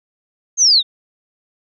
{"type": "linear sweep", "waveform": "sine", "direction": "down", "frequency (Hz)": [6530, 3520], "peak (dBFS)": -8, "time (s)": [0.57, 0.83], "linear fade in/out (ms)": 50, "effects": []}